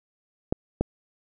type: clicks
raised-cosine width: 2 ms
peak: -9 dBFS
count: 2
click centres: 0.525 / 0.81 s
effects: none